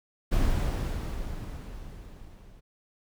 brown noise with level ramp, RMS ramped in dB -23 to -51 dBFS, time 0.31-2.61 s, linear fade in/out 20 ms, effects none

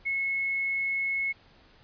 sine tone, 2185 Hz, C#7, 26 cents flat, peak -26 dBFS, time 0.05-1.33 s, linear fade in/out 20 ms, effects pink hiss -58 dBFS RMS until 1.83 s + resampled to 11025 Hz

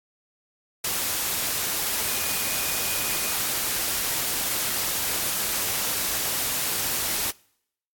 sine tone in noise, 2468 Hz, D#7, 15 cents flat, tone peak -36 dBFS, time 2.08-3.34 s, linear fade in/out 5 ms, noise white, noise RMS -26 dBFS, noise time 0.84-7.31 s, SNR -13 dB, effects noise-tail reverb RT60 0.7 s tail -25 dB re dry + AAC 64 kbps

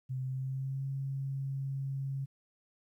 sine tone with pitch glide, 129.9 to 136.2 Hz, C3 to C#3, -12 to -30 cents, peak -33 dBFS, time 0.09-2.26 s, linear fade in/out 20 ms, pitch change +82 cents, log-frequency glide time 0.21-0.86 s, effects 12-bit

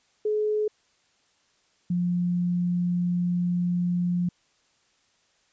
sine tone pair in turn, 425 / 176.43 Hz, G#4 / F3, +40 / +18 cents, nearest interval octave + minor third, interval 1522 cents, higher first, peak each -22 dBFS, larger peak neither, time 0.25-0.68 / 1.9-4.29 s, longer second, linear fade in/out 5 ms, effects white hiss -66 dBFS RMS until 5.52 s + resampled to 16000 Hz

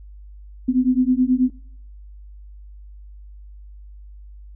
sine beating tone pair, 250 / 259.3 Hz, B3 / C4, +21 / -15 cents, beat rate 9.3 Hz, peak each -18 dBFS, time 0.68-1.5 s, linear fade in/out 10 ms, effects noise-tail reverb RT60 0.6 s tail -21 dB re dry + added 50 Hz sine -38 dBFS peak until 4.55 s

